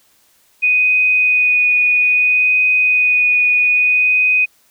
sine tone with vibrato, 2485 Hz, D#7, 3 cents flat, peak -10 dBFS, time 0.62-4.46 s, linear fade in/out 20 ms, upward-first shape sine, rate 0.61 Hz, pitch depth 11 cents each way, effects white hiss -55 dBFS RMS until 4.7 s

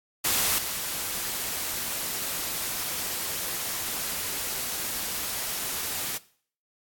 white noise with level steps, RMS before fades -24 / -31 dBFS, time 0.24-6.18 s, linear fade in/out 10 ms, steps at 0.58 s, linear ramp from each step 5 ms, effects noise-tail reverb RT60 0.5 s tail -19 dB re dry + AAC 64 kbps

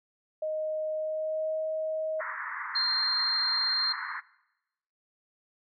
sine tone with pitch glide, 622.3 to 630.3 Hz, D#5 to D#5, 0 to +22 cents, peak -28 dBFS, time 0.42-2.21 s, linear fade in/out 5 ms, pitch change +22 cents, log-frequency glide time 0.94-1.57 s
white band-pass noise, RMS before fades -36 dBFS, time 2.19-4.21 s, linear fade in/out 20 ms, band 930 to 2000 Hz, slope 96 dB/octave
sine tone, 4186 Hz, C8, in tune, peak -24 dBFS, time 2.75-3.93 s, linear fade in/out 10 ms
effects noise-tail reverb RT60 0.9 s tail -20 dB re dry + MP3 96 kbps

